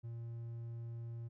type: tone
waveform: triangle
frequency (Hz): 116.54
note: A#2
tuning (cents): 0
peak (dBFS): -40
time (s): 0.03-1.29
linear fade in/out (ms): 20
effects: none